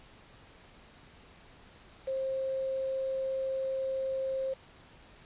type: tone with quantisation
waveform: sine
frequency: 531 Hz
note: C5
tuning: 25 cents sharp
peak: -30 dBFS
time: 2.07-4.54 s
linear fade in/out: 10 ms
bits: 8
effects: pink hiss -56 dBFS RMS until 5.25 s + resampled to 8000 Hz